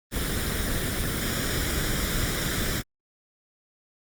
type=noise with comb filter; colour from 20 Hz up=pink; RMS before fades=-27 dBFS; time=0.11-2.83 s; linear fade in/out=50 ms; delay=0.56 ms; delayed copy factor=+0.6; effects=Opus 24 kbps